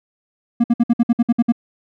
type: tone bursts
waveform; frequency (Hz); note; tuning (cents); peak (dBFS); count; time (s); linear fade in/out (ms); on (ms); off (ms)
triangle; 235.8; A#3; +20; -8; 10; 0.6-1.523; 10; 41; 57
effects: none